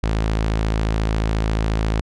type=tone; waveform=sawtooth; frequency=54.2 Hz; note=A1; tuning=25 cents flat; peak=-14 dBFS; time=0.03-2.01 s; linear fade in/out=5 ms; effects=low-pass 6000 Hz 12 dB/octave